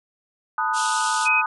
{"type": "chord", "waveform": "sine", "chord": "B dominant seventh", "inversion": "third", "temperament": "equal", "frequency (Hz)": [880, 987.8, 1244.5, 1480], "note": ["A5", "B5", "D#6", "F#6"], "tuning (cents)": [0, 0, 0, 0], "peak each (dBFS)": [-25, -29, -24, -27], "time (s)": [0.58, 1.46], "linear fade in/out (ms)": 2}
{"type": "band-pass noise", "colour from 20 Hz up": "white", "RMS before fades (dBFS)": -30, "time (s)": [0.73, 1.29], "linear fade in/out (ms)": 50, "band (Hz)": [2600, 9700], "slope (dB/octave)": 96}
{"type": "tone", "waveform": "sine", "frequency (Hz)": 2517, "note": "D#7", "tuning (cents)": 19, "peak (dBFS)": -17, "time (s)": [1.25, 1.42], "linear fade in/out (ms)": 20}
{"effects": []}